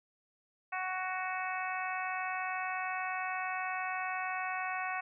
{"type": "harmonic tone", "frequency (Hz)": 371.4, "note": "F#4", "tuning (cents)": 7, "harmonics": [2, 3, 4, 5, 6, 7], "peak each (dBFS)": [-38, -40, -41, -42, -43, -43], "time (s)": [0.72, 5.01], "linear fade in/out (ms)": 10, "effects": []}